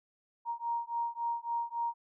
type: beating tone pair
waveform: sine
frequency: 935 / 938.6 Hz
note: A#5 / A#5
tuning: +5 / +12 cents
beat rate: 3.6 Hz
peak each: -35 / -35 dBFS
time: 0.45-1.94 s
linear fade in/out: 50 ms
effects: none